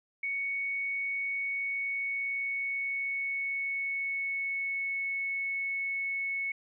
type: tone with pitch glide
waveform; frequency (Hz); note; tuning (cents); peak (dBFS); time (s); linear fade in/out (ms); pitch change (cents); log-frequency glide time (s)
sine; 2225 to 2206; C#7 to C#7; +6 to -9; -30; 0.23-6.52; 5; -15; 1.36-5.03
effects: none